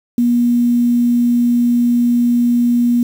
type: tone with quantisation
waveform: sine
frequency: 240 Hz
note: B3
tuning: 49 cents flat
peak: -10 dBFS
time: 0.18-3.03 s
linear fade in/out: 2 ms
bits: 6
effects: none